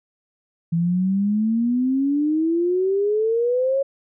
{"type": "exponential sweep", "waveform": "sine", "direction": "up", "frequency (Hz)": [164.81, 554.4], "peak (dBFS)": -17, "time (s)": [0.72, 3.83], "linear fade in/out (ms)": 10, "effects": []}